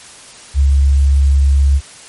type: tone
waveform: sine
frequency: 69.3 Hz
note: C#2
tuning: in tune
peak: -7 dBFS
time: 0.54-1.81 s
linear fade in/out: 50 ms
effects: white hiss -37 dBFS RMS until 2.08 s + MP3 48 kbps